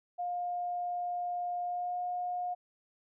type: tone with pitch glide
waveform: sine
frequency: 709 to 716.4 Hz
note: F5 to F5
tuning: +26 to +44 cents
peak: -32 dBFS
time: 0.18-2.55 s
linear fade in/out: 20 ms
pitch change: +18 cents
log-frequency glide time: 1.63-1.99 s
effects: none